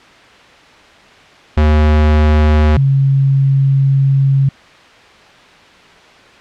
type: tone pair in turn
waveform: square / sine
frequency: 76.1 / 136.58 Hz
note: D#2 / C#3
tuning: -38 / -25 cents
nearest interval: minor seventh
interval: 1013 cents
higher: second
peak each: -8 dBFS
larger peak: neither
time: 1.57-2.77 / 2.77-4.49 s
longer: second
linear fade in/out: 5 ms
effects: white hiss -41 dBFS RMS until 6.4 s + low-pass 3000 Hz 12 dB/octave